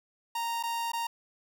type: tone with dropouts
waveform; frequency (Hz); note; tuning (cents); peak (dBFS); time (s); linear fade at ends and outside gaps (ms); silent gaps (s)
45% pulse; 929; A#5; -6; -30; 0.35-1.07; 5; 0.628-0.635 / 0.919-0.933
effects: none